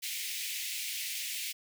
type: high-pass noise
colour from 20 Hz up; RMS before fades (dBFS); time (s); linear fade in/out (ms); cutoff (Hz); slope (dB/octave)
pink; -37; 0.02-1.53; 20; 2100; 48
effects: none